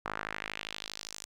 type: tone with band-pass filter sweep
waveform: sawtooth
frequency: 52.5 Hz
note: G#1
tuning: 19 cents sharp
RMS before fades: -41 dBFS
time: 0.05-1.25 s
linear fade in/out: 5 ms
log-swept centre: 1200 to 7200 Hz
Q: 1.9
effects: none

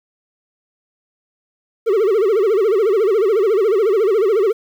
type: tone with vibrato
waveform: triangle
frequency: 415.3 Hz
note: G#4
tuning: in tune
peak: -10 dBFS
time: 1.86-4.53 s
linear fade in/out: 20 ms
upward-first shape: sine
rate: 14 Hz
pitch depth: 190 cents each way
effects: 8-bit

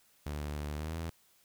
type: tone with pitch glide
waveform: sawtooth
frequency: 74 to 82.11 Hz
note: D2 to E2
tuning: +14 to -6 cents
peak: -32 dBFS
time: 0.26-1.1 s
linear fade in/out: 5 ms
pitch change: +180 cents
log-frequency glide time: 0.74-0.96 s
effects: white hiss -67 dBFS RMS until 1.44 s

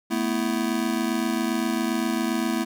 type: chord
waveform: square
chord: A suspended second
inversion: none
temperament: just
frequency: 220 / 247.5 / 330 Hz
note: A3 / B3 / E4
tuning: 0 / +4 / +2 cents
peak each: -28 dBFS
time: 0.1-2.65 s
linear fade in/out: 20 ms
effects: none

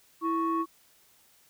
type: tone pair together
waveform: sine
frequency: 329.6 / 1108.7 Hz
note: E4 / C#6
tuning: 0 / 0 cents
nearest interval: octave + major sixth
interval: 2100 cents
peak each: -27 dBFS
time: 0.21-0.66 s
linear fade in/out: 50 ms
effects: tanh soft clip ceiling -20 dBFS + white hiss -62 dBFS RMS until 1.49 s

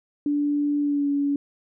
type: tone with pitch glide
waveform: sine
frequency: 290.8 to 284 Hz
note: D4 to C#4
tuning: -17 to +42 cents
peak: -20 dBFS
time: 0.26-1.36 s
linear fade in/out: 2 ms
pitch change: -41 cents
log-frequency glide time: 0.8-1.09 s
effects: none

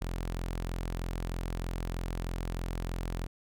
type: tone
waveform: sawtooth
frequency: 43.18 Hz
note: F1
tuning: 19 cents flat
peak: -29 dBFS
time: 0.01-3.27 s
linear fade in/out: 10 ms
effects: none

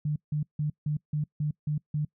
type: tone bursts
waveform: sine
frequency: 150 Hz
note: D3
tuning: 37 cents sharp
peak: -25 dBFS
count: 8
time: 0.05-2.05 s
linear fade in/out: 5 ms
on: 110 ms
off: 160 ms
effects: noise-tail reverb RT60 0.1 s tail -24 dB re dry

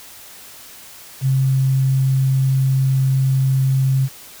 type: tone with quantisation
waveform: sine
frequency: 133.3 Hz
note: C3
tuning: 33 cents sharp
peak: -13 dBFS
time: 1.21-4.09 s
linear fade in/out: 50 ms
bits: 7
effects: white hiss -40 dBFS RMS until 4.4 s

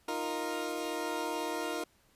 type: chord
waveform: 20% pulse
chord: Eb suspended second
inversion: none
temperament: equal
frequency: 311.1 / 349.2 / 466.2 Hz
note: Eb4 / F4 / Bb4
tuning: 0 / 0 / 0 cents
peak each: -33 dBFS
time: 0.08-1.84 s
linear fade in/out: 5 ms
effects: pink hiss -67 dBFS RMS until 2.15 s + resampled to 32000 Hz

